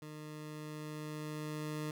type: tone with level ramp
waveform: 20% pulse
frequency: 152.5 Hz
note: D#3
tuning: 34 cents flat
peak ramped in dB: -41 to -32 dBFS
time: 0.02-1.91 s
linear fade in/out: 2 ms
effects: none